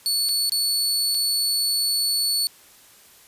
sawtooth tone with dropouts, 4435 Hz, C#8, in tune, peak -17 dBFS, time 0.06-2.47 s, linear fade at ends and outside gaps 0 ms, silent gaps 0.287-0.291 / 0.495-0.52 / 1.146-1.149 s, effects white hiss -51 dBFS RMS until 3.27 s + resampled to 32000 Hz

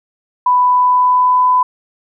sine tone with pitch glide, 993 to 1002.8 Hz, B5 to B5, +9 to +26 cents, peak -8 dBFS, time 0.46-1.63 s, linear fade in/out 5 ms, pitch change +17 cents, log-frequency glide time 0.6-1.49 s, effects none

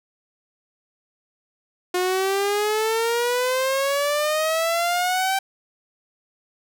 sawtooth exponential sweep, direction up, 358.5 to 780 Hz, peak -16 dBFS, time 1.94-5.39 s, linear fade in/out 5 ms, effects none

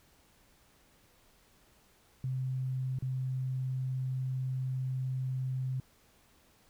sine tone with dropouts, 130 Hz, C3, 11 cents flat, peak -31 dBFS, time 2.24-5.8 s, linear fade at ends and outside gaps 2 ms, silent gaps 2.988-3.023 s, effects pink hiss -65 dBFS RMS until 6.69 s

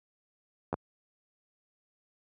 clicks, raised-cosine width 1 ms, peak -16 dBFS, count 2, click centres 0.729 / 0.741 s, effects high-pass 80 Hz 12 dB/octave

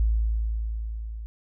sine tone with level ramp, 55 Hz, A1, in tune, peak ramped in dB -18 to -33 dBFS, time 0-1.26 s, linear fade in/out 0 ms, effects none

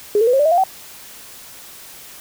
sine tone with pitch steps, 415.3 / 452.9 / 493.9 / 538.6 / 587.3 / 640.5 / 698.4 / 761.7 Hz, G#4 / A#4 / B4 / C#5 / D5 / E5 / F5 / G5, 0 / -50 / 0 / -50 / 0 / -50 / 0 / -50 cents, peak -11 dBFS, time 0.15-0.638 s, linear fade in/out 2 ms, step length 61 ms, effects white hiss -39 dBFS RMS until 2.2 s

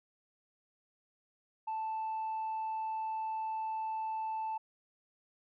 sine tone, 880 Hz, A5, in tune, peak -32 dBFS, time 1.67-4.58 s, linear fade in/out 10 ms, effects tanh soft clip ceiling -32 dBFS

